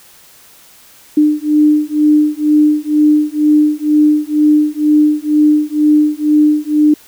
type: beating tone pair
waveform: sine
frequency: 300 / 302.1 Hz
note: D4 / D4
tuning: +37 / +49 cents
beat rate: 2.1 Hz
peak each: -11 dBFS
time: 1.17-6.94 s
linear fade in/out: 5 ms
effects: white hiss -43 dBFS RMS until 7.07 s